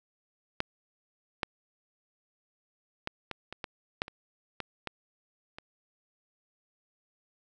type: clicks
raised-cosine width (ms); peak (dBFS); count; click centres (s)
0.3; -12 / -12 / -16 / -19 / -23 / -19 / -12 / -26 / -18 / -18 / -26; 11; 0.604 / 1.432 / 3.074 / 3.313 / 3.526 / 3.642 / 4.019 / 4.081 / 4.603 / 4.873 / 5.585
effects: none